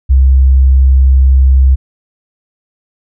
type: tone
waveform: sine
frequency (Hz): 66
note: C2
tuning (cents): +16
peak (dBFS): -3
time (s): 0.09-1.76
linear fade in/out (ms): 20
effects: none